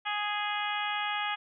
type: harmonic tone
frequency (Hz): 415.3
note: G#4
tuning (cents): 0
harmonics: 2 / 3 / 4 / 5 / 6 / 7 / 8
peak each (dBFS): -34 / -36 / -37 / -38 / -39 / -39 / -40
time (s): 0.05-1.36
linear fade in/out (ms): 20
effects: none